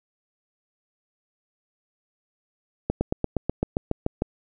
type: slowing click train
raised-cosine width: 2 ms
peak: -9 dBFS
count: 11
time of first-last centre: 2.9-4.221 s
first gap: 110 ms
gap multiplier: 1.04
effects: none